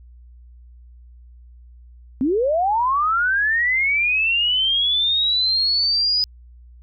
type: linear sweep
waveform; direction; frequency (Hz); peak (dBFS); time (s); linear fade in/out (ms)
sine; up; 242.3 to 5000; -16; 2.21-6.24; 0
effects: added 60 Hz sine -42 dBFS peak until 6.82 s